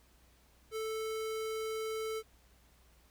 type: tone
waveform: square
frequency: 440 Hz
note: A4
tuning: in tune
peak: -36 dBFS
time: 0.71-2.23 s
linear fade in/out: 50 ms
effects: added 60 Hz sine -65 dBFS peak until 3.1 s + pink hiss -67 dBFS RMS until 3.1 s